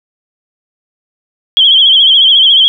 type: tone with vibrato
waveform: sine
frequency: 3207 Hz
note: G7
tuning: 39 cents sharp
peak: -3 dBFS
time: 1.57-2.68 s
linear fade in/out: 0 ms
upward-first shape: sine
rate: 14 Hz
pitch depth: 79 cents each way
effects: none